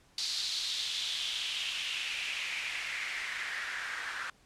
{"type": "noise with band-pass filter sweep", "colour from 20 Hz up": "white", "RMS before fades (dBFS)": -36, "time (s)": [0.18, 4.3], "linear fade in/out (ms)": 2, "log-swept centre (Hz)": [4400, 1500], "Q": 3.6, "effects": ["pink hiss -64 dBFS RMS until 4.45 s", "low-pass 9000 Hz 12 dB/octave"]}